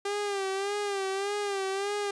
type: tone with vibrato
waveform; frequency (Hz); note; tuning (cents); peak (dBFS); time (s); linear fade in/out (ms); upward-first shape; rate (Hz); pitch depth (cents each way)
sawtooth; 397.9; G4; +26; -25; 0.05-2.11; 5; sine; 1.7; 64
effects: resampled to 22050 Hz